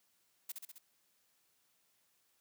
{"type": "noise with echo", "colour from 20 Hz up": "blue", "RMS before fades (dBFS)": -42, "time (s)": [0.49, 0.52], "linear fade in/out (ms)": 5, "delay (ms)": 66, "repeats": 4, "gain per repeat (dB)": -3, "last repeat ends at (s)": 0.784, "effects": ["white hiss -75 dBFS RMS until 2.4 s", "high-pass 80 Hz 12 dB/octave"]}